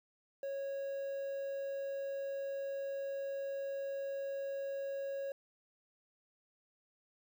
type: tone with quantisation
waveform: triangle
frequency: 550 Hz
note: C#5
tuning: 14 cents flat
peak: -35 dBFS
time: 0.43-5.32 s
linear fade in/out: 2 ms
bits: 10
effects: none